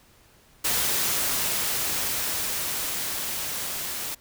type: noise with level ramp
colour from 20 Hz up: white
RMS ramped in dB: -24 to -32 dBFS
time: 0.64-4.15 s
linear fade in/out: 10 ms
effects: pink hiss -57 dBFS RMS until 4.2 s